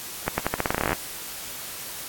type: accelerating click train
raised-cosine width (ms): 0.5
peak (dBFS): -7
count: 17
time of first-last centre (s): 0.28-0.93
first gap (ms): 100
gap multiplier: 0.86
effects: white hiss -36 dBFS RMS until 2.08 s + AAC 64 kbps